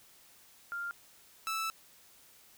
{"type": "tone pair in turn", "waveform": ["sine", "sawtooth"], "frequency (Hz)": [1396.9, 1315.6], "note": ["F6", "E6"], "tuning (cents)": [0, -4], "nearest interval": "minor second", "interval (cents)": 104, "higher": "first", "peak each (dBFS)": [-35, -29], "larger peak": "second", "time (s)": [[0.72, 0.91], [1.47, 1.7]], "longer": "second", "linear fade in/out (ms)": 0, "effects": ["white hiss -60 dBFS RMS until 2.57 s"]}